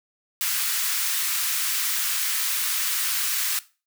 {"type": "high-pass noise", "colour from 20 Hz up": "white", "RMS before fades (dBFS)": -25, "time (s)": [0.41, 3.59], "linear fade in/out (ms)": 0, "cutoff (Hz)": 1200, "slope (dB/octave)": 24, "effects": ["noise-tail reverb RT60 0.3 s tail -17 dB re dry"]}